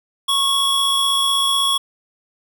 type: tone pair together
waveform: square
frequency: 1098 / 3350 Hz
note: C#6 / G#7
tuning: -17 / +14 cents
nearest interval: octave + perfect fifth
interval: 1931 cents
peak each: -22 / -17 dBFS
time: 0.28-1.78 s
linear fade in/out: 10 ms
effects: none